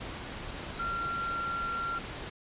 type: tone in noise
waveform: sine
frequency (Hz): 1375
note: F6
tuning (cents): -27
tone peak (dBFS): -31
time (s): 0.79-1.99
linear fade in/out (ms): 10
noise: pink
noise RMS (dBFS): -40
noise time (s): 0-2.3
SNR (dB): +6
effects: resampled to 8000 Hz